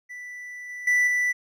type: tone with level steps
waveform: triangle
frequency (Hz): 1975.5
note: B6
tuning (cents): 0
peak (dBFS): -34 / -32 / -16 / -19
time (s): 0.09-1.33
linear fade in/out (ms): 20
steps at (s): 0.69 / 0.87 / 1.07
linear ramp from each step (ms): 5
effects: none